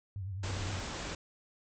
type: tone with vibrato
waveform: sine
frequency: 96.1 Hz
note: G2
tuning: 34 cents flat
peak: -36 dBFS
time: 0.16-0.8 s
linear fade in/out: 0 ms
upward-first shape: triangle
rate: 9.6 Hz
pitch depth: 130 cents each way
type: low-pass noise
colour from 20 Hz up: pink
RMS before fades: -40 dBFS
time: 0.43-1.15 s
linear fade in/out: 5 ms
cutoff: 7800 Hz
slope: 96 dB/octave
effects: none